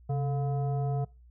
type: tone with frequency modulation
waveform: sine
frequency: 134.8 Hz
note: C#3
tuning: 48 cents flat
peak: -26 dBFS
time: 0.09-1.05 s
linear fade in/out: 10 ms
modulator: 573 Hz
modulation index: 0.55
effects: noise-tail reverb RT60 0.3 s tail -23 dB re dry + added 60 Hz sine -52 dBFS peak until 1.3 s